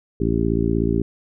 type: harmonic tone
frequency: 56.4 Hz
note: A1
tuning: 44 cents sharp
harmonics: 1 / 2 / 3 / 4 / 5 / 6 / 7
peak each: -25 / -25 / -25 / -25 / -25 / -25 / -25 dBFS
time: 0.2-1.02 s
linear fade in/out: 5 ms
effects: none